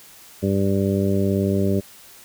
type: harmonic tone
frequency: 98 Hz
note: G2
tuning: in tune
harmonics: 1 / 2 / 3 / 4 / 5 / 6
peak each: -23 / -21 / -27 / -24 / -31 / -29 dBFS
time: 0.42-1.81 s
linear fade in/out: 20 ms
effects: white hiss -46 dBFS RMS until 2.24 s